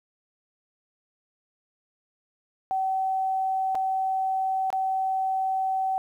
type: tone with dropouts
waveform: sine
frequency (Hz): 763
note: G5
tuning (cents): -47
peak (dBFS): -23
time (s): 2.71-5.98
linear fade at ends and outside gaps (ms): 0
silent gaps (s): 3.748-3.753 / 4.703-4.728
effects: 10-bit